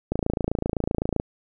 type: click train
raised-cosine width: 2 ms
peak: -10 dBFS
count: 31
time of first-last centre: 0.12-1.199 s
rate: 27.8 Hz
effects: none